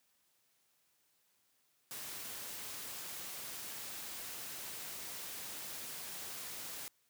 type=noise; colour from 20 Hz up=white; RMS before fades=-45 dBFS; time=1.91-6.88 s; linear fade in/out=0 ms; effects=white hiss -75 dBFS RMS until 7.09 s + high-pass 80 Hz 12 dB/octave